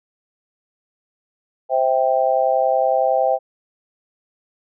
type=chord; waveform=sine; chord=C major; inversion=none; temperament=just; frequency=523.3 / 654.1 / 784.9 Hz; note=C5 / E5 / G5; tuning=0 / -14 / +2 cents; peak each=-19 dBFS; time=1.69-3.39 s; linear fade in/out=50 ms; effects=none